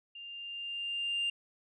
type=tone with level ramp; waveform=sine; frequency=2797 Hz; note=F7; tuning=2 cents sharp; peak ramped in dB=-44 to -27 dBFS; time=0.15-1.3 s; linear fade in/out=5 ms; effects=tanh soft clip ceiling -27 dBFS